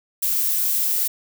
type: noise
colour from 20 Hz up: violet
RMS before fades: -21 dBFS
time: 0.22-1.08 s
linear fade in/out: 10 ms
effects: none